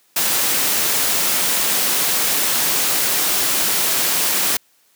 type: noise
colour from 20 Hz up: white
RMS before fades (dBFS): -18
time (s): 0.16-4.57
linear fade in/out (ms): 5
effects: white hiss -58 dBFS RMS until 4.95 s + high-pass 150 Hz 12 dB/octave